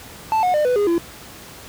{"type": "tone with pitch steps", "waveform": "triangle", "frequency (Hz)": [880, 727.3, 601.1, 496.7, 410.5, 339.3], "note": ["A5", "F#5", "D5", "B4", "G#4", "F4"], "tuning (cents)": [0, -30, 40, 10, -20, -50], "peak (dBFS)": -13, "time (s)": [0.32, 0.98], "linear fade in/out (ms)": 0, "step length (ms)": 110, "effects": ["pink hiss -39 dBFS RMS until 1.68 s", "high-pass 60 Hz 12 dB/octave"]}